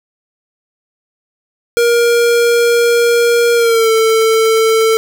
square tone with pitch glide, 471.8 to 445.8 Hz, A#4 to A4, +21 to +23 cents, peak -9 dBFS, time 1.77-4.97 s, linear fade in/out 0 ms, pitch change -98 cents, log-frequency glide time 3.55-3.9 s, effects none

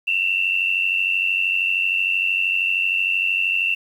sine tone pair together, 2682 / 2775 Hz, E7 / F7, +29 / -12 cents, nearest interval minor second, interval 59 cents, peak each -19 / -23 dBFS, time 0.07-3.75 s, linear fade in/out 10 ms, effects 8-bit

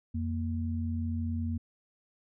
sine tone pair together, 87.52 / 233.1 Hz, F2 / A#3, +4 / 0 cents, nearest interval octave + perfect fourth, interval 1696 cents, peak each -31 / -34 dBFS, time 0.14-1.58 s, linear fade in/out 10 ms, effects none

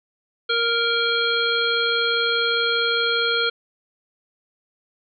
harmonic tone, 466.2 Hz, A#4, in tune, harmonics 1 / 3 / 5 / 7 / 9, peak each -25 / -22 / -30 / -24 / -27 dBFS, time 0.49-3.5 s, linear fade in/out 10 ms, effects none

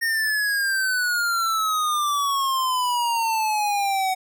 square exponential sweep, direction down, 1845 to 746 Hz, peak -21 dBFS, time 0.01-4.15 s, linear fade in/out 20 ms, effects none

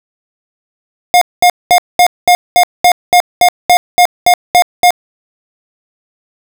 square tone bursts, 713 Hz, F5, 36 cents sharp, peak -4 dBFS, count 14, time 1.14-4.906 s, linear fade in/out 0 ms, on 74 ms, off 210 ms, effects none

